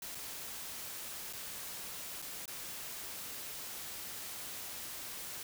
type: noise with dropouts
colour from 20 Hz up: white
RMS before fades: -44 dBFS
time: 0.02-5.43 s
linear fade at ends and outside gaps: 2 ms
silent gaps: 0.148-0.152 / 1.328-1.333 / 2.219-2.223 / 2.457-2.478 s
effects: none